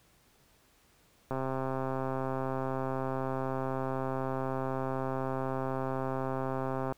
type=click train; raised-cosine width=1 ms; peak=-20 dBFS; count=742; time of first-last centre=1.31-6.924 s; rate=132 Hz; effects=pink hiss -65 dBFS RMS until 6.97 s